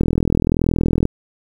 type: click train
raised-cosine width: 3 ms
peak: -3 dBFS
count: 44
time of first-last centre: 0.01-1.054 s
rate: 41.2 Hz
effects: 7-bit